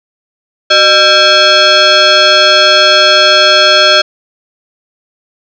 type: tone with frequency modulation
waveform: sine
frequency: 1353 Hz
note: E6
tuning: 45 cents sharp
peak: -3 dBFS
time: 0.7-4.02 s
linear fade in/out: 10 ms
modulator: 980 Hz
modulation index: 3.5
effects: none